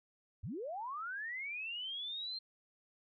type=linear sweep; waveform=sine; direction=up; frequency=65.41 to 4200 Hz; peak=-39 dBFS; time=0.43-2.39 s; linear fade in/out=10 ms; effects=none